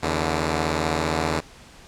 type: tone pair together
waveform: 5% pulse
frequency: 80.4 / 145.38 Hz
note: E2 / D3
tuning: -43 / -17 cents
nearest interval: minor seventh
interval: 1026 cents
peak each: -12 / -15 dBFS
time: 0.02-1.41 s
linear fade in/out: 20 ms
effects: pink hiss -47 dBFS RMS until 1.87 s + low-pass 8000 Hz 12 dB/octave